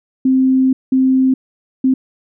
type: tone bursts at uneven times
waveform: sine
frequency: 261.6 Hz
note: C4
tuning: in tune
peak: -9 dBFS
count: 3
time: 0.25-0.73 / 0.92-1.34 / 1.84-1.94 s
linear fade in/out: 5 ms
effects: none